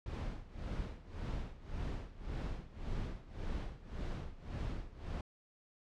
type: noise with tremolo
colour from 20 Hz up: brown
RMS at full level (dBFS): -38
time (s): 0.06-5.21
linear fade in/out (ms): 2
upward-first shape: sine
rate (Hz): 1.8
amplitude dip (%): 85
effects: low-pass 5000 Hz 12 dB/octave